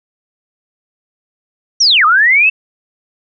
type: linear two-way sweep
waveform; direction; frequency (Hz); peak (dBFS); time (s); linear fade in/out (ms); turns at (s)
sine; down then up; 5900 to 1174.7 to 2690; -6; 1.8-2.5; 10; 2.05
effects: none